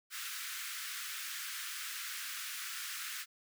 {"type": "high-pass noise", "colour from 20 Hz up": "pink", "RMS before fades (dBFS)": -42, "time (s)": [0.1, 3.26], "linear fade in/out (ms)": 50, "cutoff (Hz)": 1300, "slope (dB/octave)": 48, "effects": []}